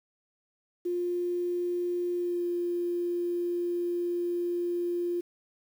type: tone with pitch glide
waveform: sine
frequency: 352.6 to 349 Hz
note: F4 to F4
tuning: +17 to -1 cents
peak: -27 dBFS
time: 0.85-5.21 s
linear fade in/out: 10 ms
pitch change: -18 cents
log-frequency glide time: 2.14-2.46 s
effects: 9-bit